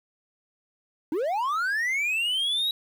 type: linear sweep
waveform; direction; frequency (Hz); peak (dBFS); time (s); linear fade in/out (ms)
triangle; up; 283.8 to 3878; -22; 1.12-2.71; 2
effects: 9-bit